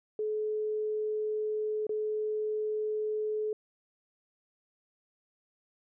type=tone with dropouts; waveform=sine; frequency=428.3 Hz; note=A4; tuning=47 cents flat; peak=-29 dBFS; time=0.19-3.53 s; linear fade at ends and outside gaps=2 ms; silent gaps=1.868-1.893 s; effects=none